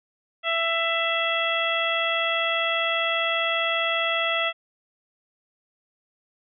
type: harmonic tone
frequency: 665 Hz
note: E5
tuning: 15 cents sharp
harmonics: 1 / 2 / 3 / 4 / 5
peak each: -28 / -28 / -28 / -28 / -28 dBFS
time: 0.43-4.53 s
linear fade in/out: 50 ms
effects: none